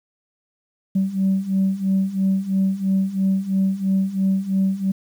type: beating tone pair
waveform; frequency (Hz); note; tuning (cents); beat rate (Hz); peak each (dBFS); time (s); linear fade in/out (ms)
sine; 190.5 / 193.5; G3 / G3; -49 / -22; 3; -21 / -18; 0.95-4.92; 10
effects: tanh soft clip ceiling -12 dBFS + 8-bit

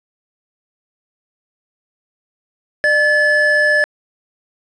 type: tone pair together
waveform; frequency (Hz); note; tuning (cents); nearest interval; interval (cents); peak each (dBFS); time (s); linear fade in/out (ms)
triangle; 600.6 / 1727; D5 / A6; +39 / -33; octave + tritone; 1828; -15 / -10; 2.84-3.84; 0
effects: resampled to 22050 Hz + 8-bit

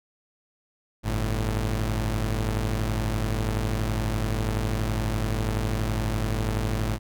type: tone pair together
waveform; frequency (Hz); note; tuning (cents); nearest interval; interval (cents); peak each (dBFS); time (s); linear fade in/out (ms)
sawtooth; 49 / 110; G1 / A2; 0 / 0; octave + major second; 1400; -23; 1.03-6.99; 50
effects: none

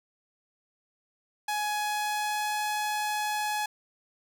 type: tone with pitch glide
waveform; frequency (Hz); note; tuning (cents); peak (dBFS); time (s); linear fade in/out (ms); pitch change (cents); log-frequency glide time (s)
sawtooth; 839 to 843.9; G#5 to G#5; +17 to +27; -24; 1.48-3.66; 5; +10; 1.77-2.58
effects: none

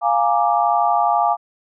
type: chord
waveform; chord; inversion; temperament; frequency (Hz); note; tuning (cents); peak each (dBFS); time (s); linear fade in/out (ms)
sine; Bb dominant seventh; second; equal; 698.5 / 830.6 / 932.3 / 1174.7; F5 / Ab5 / Bb5 / D6; 0 / 0 / 0 / 0; -18 / -18 / -24 / -21; 0.01-1.37; 50
effects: none

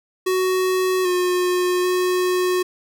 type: tone with pitch steps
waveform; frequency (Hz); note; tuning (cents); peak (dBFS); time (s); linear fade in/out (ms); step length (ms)
square; 371.9 / 360.6 / 364; F#4 / F#4 / F#4; +9 / -45 / -28; -18; 0.26-2.63; 10; 790
effects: none

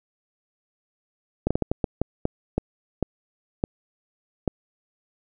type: slowing click train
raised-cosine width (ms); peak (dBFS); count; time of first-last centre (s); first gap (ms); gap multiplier
2; -8; 12; 1.47-4.477; 36; 1.37
effects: none

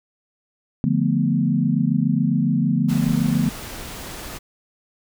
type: chord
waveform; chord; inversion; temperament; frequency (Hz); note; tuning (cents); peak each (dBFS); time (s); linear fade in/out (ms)
sine; B half-diminished seventh; first; equal; 146.83 / 174.61 / 220 / 246.9; D3 / F3 / A3 / B3; 0 / 0 / 0 / 0; -22; 0.84-3.49; 0
type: noise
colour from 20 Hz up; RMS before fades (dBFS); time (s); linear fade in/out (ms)
pink; -34; 2.88-4.39; 20
effects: none

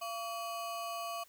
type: ring-modulated tone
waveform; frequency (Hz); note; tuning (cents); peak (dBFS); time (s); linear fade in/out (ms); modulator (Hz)
square; 911; A#5; -40; -35; 0.01-1.24; 10; 226
effects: white hiss -63 dBFS RMS until 1.28 s

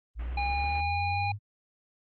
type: linear sweep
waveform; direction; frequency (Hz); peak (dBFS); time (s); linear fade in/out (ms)
sine; up; 55 to 103.83; -31; 0.15-1.39; 50
type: low-pass noise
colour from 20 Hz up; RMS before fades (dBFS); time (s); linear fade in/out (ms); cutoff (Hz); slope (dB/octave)
pink; -47; 0.19-0.81; 5; 3000; 48
type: harmonic tone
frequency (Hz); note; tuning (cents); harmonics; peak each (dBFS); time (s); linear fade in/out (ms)
813; G#5; -37; 1 / 3 / 5; -29 / -33 / -43; 0.37-1.32; 5
effects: Opus 24 kbps

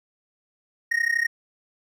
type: tone with amplitude modulation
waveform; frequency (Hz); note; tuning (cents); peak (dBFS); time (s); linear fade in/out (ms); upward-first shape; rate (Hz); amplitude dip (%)
triangle; 1864.7; A#6; 0; -15; 0.91-1.27; 10; sine; 32.4; 90
effects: none

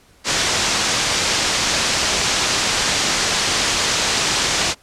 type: low-pass noise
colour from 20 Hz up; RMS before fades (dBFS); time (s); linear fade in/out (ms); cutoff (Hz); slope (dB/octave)
white; -19; 0.24-4.75; 50; 6900; 24
effects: pink hiss -52 dBFS RMS until 4.82 s + low-pass 11000 Hz 12 dB/octave

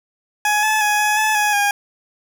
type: tone with pitch steps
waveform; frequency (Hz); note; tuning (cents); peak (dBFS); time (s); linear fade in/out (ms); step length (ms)
20% pulse; 839 / 863 / 837 / 843 / 863 / 837 / 814; G#5 / A5 / G#5 / G#5 / A5 / G#5 / G#5; +17 / -34 / +13 / +26 / -34 / +13 / -35; -10; 0.45-1.71; 2; 180
effects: none

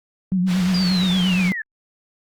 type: tone with vibrato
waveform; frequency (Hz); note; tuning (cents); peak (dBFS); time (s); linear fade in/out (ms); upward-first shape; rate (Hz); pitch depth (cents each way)
sine; 183.3; F#3; -16; -16; 0.32-1.52; 0; sine; 8.6; 63
type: low-pass noise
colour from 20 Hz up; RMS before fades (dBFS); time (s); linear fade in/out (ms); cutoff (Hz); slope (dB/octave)
white; -32; 0.46-1.53; 50; 3800; 12
type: linear sweep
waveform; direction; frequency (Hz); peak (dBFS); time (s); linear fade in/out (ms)
sine; down; 4893 to 1693; -24; 0.74-1.62; 5
effects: Opus 48 kbps

